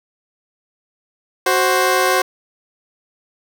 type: tone pair together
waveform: 15% pulse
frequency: 371.9 / 526 Hz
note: F#4 / C5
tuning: +9 / +9 cents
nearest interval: tritone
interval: 600 cents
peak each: -10 dBFS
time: 1.46-2.22 s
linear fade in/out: 5 ms
effects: none